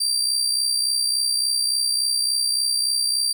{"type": "tone with amplitude modulation", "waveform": "30% pulse", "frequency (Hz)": 4700, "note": "D8", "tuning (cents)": 1, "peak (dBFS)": -14, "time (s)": [0, 3.33], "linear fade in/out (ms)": 10, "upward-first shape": "sine", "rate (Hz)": 63.5, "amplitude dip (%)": 55, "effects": []}